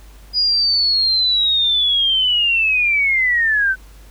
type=linear sweep; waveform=sine; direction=down; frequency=4937 to 1507 Hz; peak=-13 dBFS; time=0.33-3.76 s; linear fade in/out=50 ms; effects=added 50 Hz sine -39 dBFS peak until 4.1 s + pink hiss -49 dBFS RMS until 4.1 s